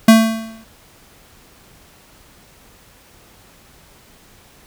square tone with exponential decay, 223.4 Hz, A3, 27 cents sharp, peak -3 dBFS, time 0.08-0.64 s, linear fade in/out 5 ms, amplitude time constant 120 ms, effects pink hiss -48 dBFS RMS until 4.66 s

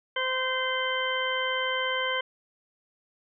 harmonic tone, 517 Hz, C5, 21 cents flat, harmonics 1 / 2 / 3 / 4 / 6, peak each -32 / -32 / -32 / -32 / -32 dBFS, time 0.16-2.21 s, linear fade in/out 5 ms, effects none

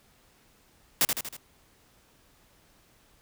white noise with echo, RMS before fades -22 dBFS, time 1.01-1.05 s, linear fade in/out 0 ms, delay 79 ms, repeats 4, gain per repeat -5 dB, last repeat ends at 1.366 s, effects pink hiss -62 dBFS RMS until 3.21 s

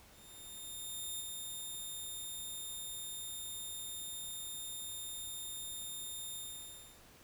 10% pulse tone with ADSR envelope, 3641 Hz, A#7, 41 cents flat, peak -31 dBFS, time 0.1-7.01 s, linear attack 1100 ms, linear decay 11 ms, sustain -3 dB, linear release 650 ms, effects pink hiss -60 dBFS RMS until 7.23 s

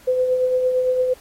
sine tone with tremolo, 508 Hz, B4, 49 cents sharp, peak -14 dBFS, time 0.07-1.14 s, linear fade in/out 10 ms, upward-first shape triangle, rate 8.8 Hz, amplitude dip 45%, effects pink hiss -49 dBFS RMS until 1.2 s + AAC 48 kbps

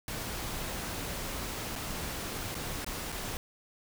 pink noise with dropouts, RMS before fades -37 dBFS, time 0.08-3.37 s, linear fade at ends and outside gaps 1 ms, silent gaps 1.755-1.76 / 2.545-2.551 / 2.846-2.864 / 3.12-3.124 s, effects none

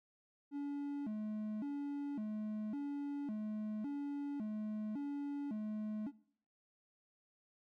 triangle tone with vibrato, 246.9 Hz, B3, in tune, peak -36 dBFS, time 0.51-6.12 s, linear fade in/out 50 ms, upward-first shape square, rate 0.9 Hz, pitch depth 250 cents each way, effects noise-tail reverb RT60 0.6 s tail -21 dB re dry

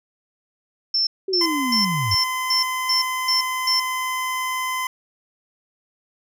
sine tone bursts, 5350 Hz, E8, 25 cents sharp, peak -17 dBFS, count 8, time 0.94-3.8 s, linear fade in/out 5 ms, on 130 ms, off 260 ms
sine linear sweep, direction down, 390 to 88.1 Hz, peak -22 dBFS, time 1.28-2.15 s, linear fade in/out 5 ms
25% pulse tone, 1026 Hz, C6, 34 cents flat, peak -19 dBFS, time 1.41-4.87 s, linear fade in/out 2 ms
effects none

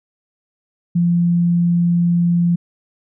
sine tone, 172.6 Hz, F3, 20 cents flat, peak -12 dBFS, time 0.95-2.56 s, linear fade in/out 10 ms, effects none

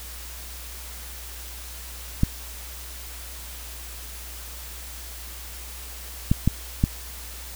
clicks, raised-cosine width 5 ms, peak -5 dBFS, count 4, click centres 2.234 / 6.315 / 6.476 / 6.839 s, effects added 60 Hz sine -39 dBFS peak until 7.55 s + white hiss -40 dBFS RMS until 7.55 s

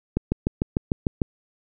click train, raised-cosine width 3 ms, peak -8 dBFS, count 8, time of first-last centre 0.17-1.218 s, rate 6.68 Hz, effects none

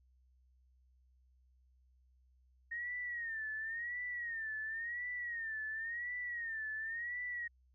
sine tone with vibrato, 1852 Hz, A#6, 12 cents flat, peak -38 dBFS, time 2.71-7.48 s, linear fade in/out 10 ms, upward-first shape sine, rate 0.94 Hz, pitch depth 110 cents each way, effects added 63 Hz sine -66 dBFS peak until 7.74 s

